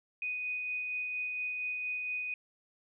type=tone with tremolo; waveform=sine; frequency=2489 Hz; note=D#7; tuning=in tune; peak=-32 dBFS; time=0.22-2.34 s; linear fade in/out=2 ms; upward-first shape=sine; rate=4.3 Hz; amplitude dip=25%; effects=none